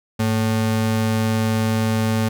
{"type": "ring-modulated tone", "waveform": "square", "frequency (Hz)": 164.81, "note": "E3", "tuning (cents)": 0, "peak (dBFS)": -15, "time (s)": [0.19, 2.29], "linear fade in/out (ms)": 10, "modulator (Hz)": 59.6, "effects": []}